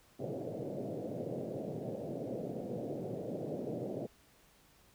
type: band-pass noise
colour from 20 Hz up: white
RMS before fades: -40 dBFS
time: 0.19-4.07 s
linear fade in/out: 10 ms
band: 110 to 620 Hz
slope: 48 dB/octave
effects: pink hiss -65 dBFS RMS until 4.94 s